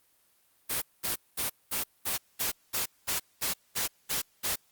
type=noise bursts; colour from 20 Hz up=white; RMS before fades=-30 dBFS; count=12; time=0.69-4.56 s; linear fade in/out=20 ms; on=130 ms; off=210 ms; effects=white hiss -67 dBFS RMS until 4.71 s + Opus 32 kbps